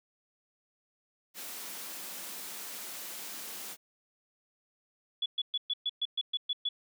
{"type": "high-pass noise", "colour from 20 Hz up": "white", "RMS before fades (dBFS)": -42, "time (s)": [1.34, 3.77], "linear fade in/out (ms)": 50, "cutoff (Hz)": 160, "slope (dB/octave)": 96}
{"type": "tone bursts", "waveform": "sine", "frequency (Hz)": 3411, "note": "G#7", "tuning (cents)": 46, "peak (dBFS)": -28, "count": 10, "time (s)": [5.22, 6.69], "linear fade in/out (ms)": 5, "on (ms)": 39, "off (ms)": 120}
{"effects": []}